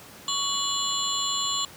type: tone cluster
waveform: sine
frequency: 1120 / 2949 / 3411 / 4106 / 7200 Hz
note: C#6 / F#7 / G#7 / C8 / A8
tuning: +18 / -6 / +46 / -33 / +39 cents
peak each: -31 dBFS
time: 0.28-1.65 s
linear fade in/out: 2 ms
effects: pink hiss -46 dBFS RMS until 1.76 s + high-pass 100 Hz 12 dB/octave